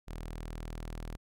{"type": "tone", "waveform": "sawtooth", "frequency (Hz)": 40.22, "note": "E1", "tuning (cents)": -42, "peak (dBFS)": -35, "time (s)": [0.07, 1.17], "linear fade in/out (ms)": 20, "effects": ["AAC 64 kbps"]}